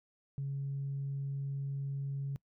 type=tone; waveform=sine; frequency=138.59 Hz; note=C#3; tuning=in tune; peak=-33 dBFS; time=0.38-2.36 s; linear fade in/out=0 ms; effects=noise-tail reverb RT60 0.1 s tail -24 dB re dry + tanh soft clip ceiling -30 dBFS